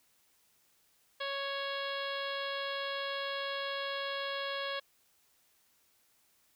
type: harmonic tone with a mistuned harmonic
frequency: 554.4 Hz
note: C#5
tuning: in tune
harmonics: 1 / 2 / 3 / 4 / 5 / 6 / 7 / 8 / 9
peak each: -39 / -41 / -41 / -47 / -46 / -42 / -49 / -48 / -55 dBFS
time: 1.2-4.8 s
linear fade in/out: 10 ms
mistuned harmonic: 8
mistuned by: -63 cents
effects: white hiss -70 dBFS RMS until 6.55 s